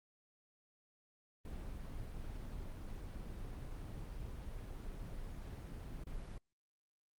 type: noise with dropouts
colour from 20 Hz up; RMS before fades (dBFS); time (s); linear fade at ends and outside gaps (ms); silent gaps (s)
brown; -45; 1.45-6.38; 2; 6.037-6.068
effects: Opus 24 kbps